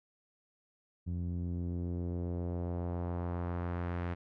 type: tone with low-pass filter sweep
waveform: sawtooth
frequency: 87.31 Hz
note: F2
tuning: in tune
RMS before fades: -36 dBFS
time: 1.06-4.15 s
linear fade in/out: 20 ms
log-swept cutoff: 180 to 2000 Hz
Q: 1.2
effects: none